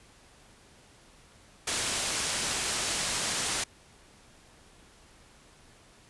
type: low-pass noise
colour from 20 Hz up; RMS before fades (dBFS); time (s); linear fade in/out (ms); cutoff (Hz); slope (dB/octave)
white; -31; 1.67-3.64; 5; 9500; 24
effects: pink hiss -57 dBFS RMS until 6.09 s + resampled to 24000 Hz